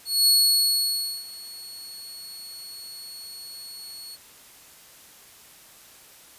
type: tone with ADSR envelope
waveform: sawtooth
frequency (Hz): 4362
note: C#8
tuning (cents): -29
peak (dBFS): -12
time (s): 0.05-4.17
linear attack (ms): 220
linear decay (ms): 970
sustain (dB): -23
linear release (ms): 30
effects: white hiss -50 dBFS RMS until 6.38 s + resampled to 32000 Hz